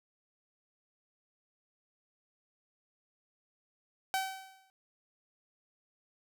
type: tone with exponential decay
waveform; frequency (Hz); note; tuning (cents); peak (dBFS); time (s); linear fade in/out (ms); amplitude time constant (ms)
sawtooth; 766; G5; -40; -24; 4.14-4.7; 0; 120
effects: none